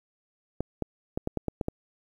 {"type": "clicks", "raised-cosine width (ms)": 2, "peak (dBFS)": -15, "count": 8, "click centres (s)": [0.606, 0.823, 1.175, 1.274, 1.373, 1.483, 1.612, 1.684], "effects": ["9-bit"]}